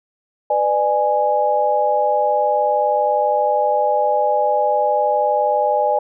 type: chord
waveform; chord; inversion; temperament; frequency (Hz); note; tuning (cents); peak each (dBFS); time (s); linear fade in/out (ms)
sine; G# diminished; first; just; 498.4 / 598 / 830.6; B4 / D5 / G#5; +16 / +31 / 0; -22 / -18 / -17; 0.5-5.99; 5
effects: none